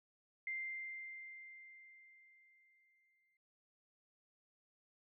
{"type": "tone with exponential decay", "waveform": "sine", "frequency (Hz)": 2093, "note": "C7", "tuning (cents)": 0, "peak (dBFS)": -38, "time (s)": [0.47, 3.37], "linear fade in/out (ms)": 2, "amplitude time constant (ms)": 630, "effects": []}